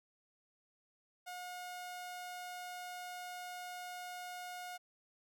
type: tone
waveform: sawtooth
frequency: 720 Hz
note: F#5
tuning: 47 cents flat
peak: -40 dBFS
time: 1.26-4.78 s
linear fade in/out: 20 ms
effects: none